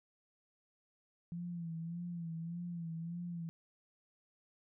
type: tone with vibrato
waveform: sine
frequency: 169.1 Hz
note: E3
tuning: 44 cents sharp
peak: -39 dBFS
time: 1.32-3.49 s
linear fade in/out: 0 ms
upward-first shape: sine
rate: 1.7 Hz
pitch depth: 60 cents each way
effects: none